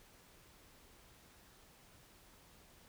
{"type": "silence", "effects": ["pink hiss -63 dBFS RMS until 2.88 s"]}